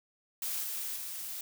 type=noise with level steps; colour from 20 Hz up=blue; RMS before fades=-35 / -37 / -40 dBFS; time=0.42-1.41 s; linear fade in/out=2 ms; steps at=0.63 / 0.96 s; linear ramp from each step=2 ms; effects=none